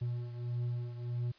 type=beating tone pair; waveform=triangle; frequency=120.4 / 122 Hz; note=B2 / B2; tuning=-44 / -21 cents; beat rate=1.6 Hz; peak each=-33 / -39 dBFS; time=0.01-1.32 s; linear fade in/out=10 ms; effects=white hiss -63 dBFS RMS until 1.38 s + resampled to 11025 Hz